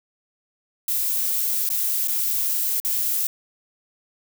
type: noise with dropouts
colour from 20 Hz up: violet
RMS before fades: -23 dBFS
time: 0.88-3.27 s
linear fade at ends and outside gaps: 2 ms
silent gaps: 1.691-1.701 / 2.075-2.081 / 2.801-2.848 s
effects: none